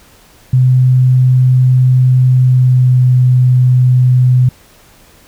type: tone with pitch glide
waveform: sine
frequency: 127.8 to 126.33 Hz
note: C3 to B2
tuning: -40 to +40 cents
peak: -5 dBFS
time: 0.53-4.49 s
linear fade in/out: 5 ms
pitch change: -20 cents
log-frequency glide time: 2.31-3.06 s
effects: pink hiss -44 dBFS RMS until 5.27 s